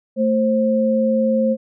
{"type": "tone pair together", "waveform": "sine", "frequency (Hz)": [222.5, 529.2], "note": ["A3", "C5"], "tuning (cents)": [20, 20], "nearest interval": "octave + minor third", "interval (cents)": 1500, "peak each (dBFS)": -17, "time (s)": [0.16, 1.57], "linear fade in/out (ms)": 50, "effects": []}